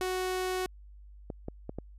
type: tone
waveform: sawtooth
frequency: 370 Hz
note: F#4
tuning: in tune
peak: -26 dBFS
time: 0.01-0.66 s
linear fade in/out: 0 ms
type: clicks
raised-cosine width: 2 ms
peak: -23 dBFS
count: 4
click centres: 1.302 / 1.484 / 1.694 / 1.786 s
effects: added 50 Hz sine -48 dBFS peak until 1.98 s + resampled to 32000 Hz